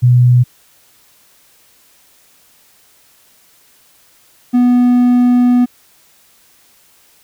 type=tone pair in turn; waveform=sine / triangle; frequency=123.47 / 245.8 Hz; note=B2 / B3; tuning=0 / -8 cents; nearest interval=octave; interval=1192 cents; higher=second; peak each=-5 dBFS; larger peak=neither; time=0.02-0.44 / 4.53-5.66 s; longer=second; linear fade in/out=20 ms; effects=white hiss -50 dBFS RMS until 7.23 s